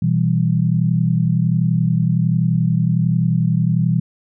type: chord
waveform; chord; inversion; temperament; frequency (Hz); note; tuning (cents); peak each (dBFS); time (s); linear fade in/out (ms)
sine; E minor; second; equal; 123.47 / 164.81 / 196; B2 / E3 / G3; 0 / 0 / 0; -18 / -16 / -22; 0.02-4; 5
effects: none